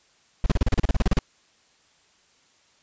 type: noise bursts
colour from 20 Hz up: brown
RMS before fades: -18 dBFS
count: 14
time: 0.44-1.19 s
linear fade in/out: 2 ms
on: 22 ms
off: 34 ms
effects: white hiss -61 dBFS RMS until 2.82 s + resampled to 16000 Hz